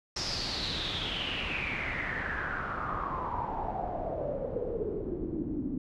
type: noise with low-pass filter sweep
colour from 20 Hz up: pink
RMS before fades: -34 dBFS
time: 0.16-5.78 s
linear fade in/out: 5 ms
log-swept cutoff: 5400 to 260 Hz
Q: 7.2
effects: none